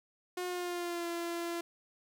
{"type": "tone with pitch glide", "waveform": "sawtooth", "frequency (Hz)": [360.1, 341.1], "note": ["F#4", "F4"], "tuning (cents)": [-47, -41], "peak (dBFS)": -31, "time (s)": [0.37, 1.61], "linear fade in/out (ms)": 5, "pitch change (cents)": -94, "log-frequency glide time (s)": [0.47, 1.07], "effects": ["11-bit"]}